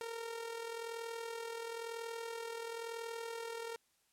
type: tone with amplitude modulation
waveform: sawtooth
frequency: 460.7 Hz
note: A#4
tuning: 20 cents flat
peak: -35 dBFS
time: 0.01-3.76 s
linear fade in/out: 0 ms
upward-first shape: sine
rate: 41 Hz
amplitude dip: 55%
effects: white hiss -75 dBFS RMS until 4.12 s + low-pass 12000 Hz 12 dB/octave